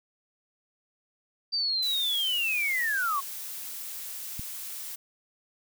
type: linear sweep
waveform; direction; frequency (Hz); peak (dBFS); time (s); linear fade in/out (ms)
sine; down; 4699 to 1063; -25; 1.52-3.21; 20
type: noise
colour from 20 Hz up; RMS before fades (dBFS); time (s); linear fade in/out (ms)
blue; -38; 1.82-4.96; 10
type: click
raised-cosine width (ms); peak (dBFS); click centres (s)
5; -25; 4.395
effects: none